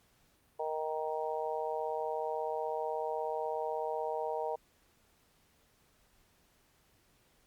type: harmonic tone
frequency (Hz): 156.3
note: D#3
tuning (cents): +8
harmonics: 3 / 4 / 5 / 6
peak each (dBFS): -37 / -38 / -39 / -40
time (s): 0.59-4.56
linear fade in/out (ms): 10
effects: pink hiss -69 dBFS RMS until 7.46 s + Opus 48 kbps